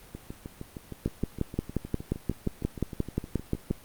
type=two click trains; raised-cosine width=3 ms; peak=-24 / -13 dBFS; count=24 / 16; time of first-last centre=0.15-3.705 / 1.06-3.71 s; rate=6.47 / 5.66 Hz; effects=pink hiss -52 dBFS RMS until 3.84 s + Opus 32 kbps